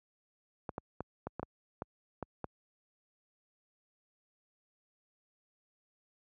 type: clicks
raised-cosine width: 1 ms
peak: -23 dBFS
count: 9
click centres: 0.692 / 0.781 / 1.006 / 1.27 / 1.396 / 1.43 / 1.821 / 2.227 / 2.443 s
effects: high-pass 60 Hz 12 dB/octave